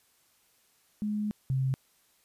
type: tone pair in turn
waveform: sine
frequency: 210 / 132.29 Hz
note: G#3 / C3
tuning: +19 / +19 cents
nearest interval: minor sixth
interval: 800 cents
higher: first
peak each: -28 / -25 dBFS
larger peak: second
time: 1.02-1.31 / 1.5-1.74 s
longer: first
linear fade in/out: 0 ms
effects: white hiss -67 dBFS RMS until 2.24 s + resampled to 32000 Hz